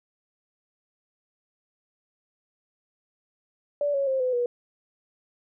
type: tone with pitch steps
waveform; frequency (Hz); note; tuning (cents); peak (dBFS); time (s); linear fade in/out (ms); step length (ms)
sine; 579 / 553.8 / 529.7 / 506.7 / 484.6; D5 / C#5 / C5 / B4 / B4; -25 / -2 / +21 / +44 / -33; -22; 3.81-4.46; 2; 130
effects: none